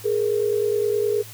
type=tone pair together; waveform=sine; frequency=418.1 / 467.8 Hz; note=G#4 / A#4; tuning=+12 / +6 cents; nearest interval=major second; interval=194 cents; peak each=-20 / -24 dBFS; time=0.04-1.23 s; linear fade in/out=20 ms; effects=added 109 Hz sine -42 dBFS peak until 1.33 s + white hiss -42 dBFS RMS until 1.33 s